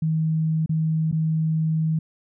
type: tone with dropouts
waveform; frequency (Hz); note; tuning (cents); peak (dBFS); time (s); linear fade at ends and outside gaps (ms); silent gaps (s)
sine; 158.9; D#3; +37; -19; 0.02-1.99; 5; 0.661-0.693 / 1.115-1.125
effects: none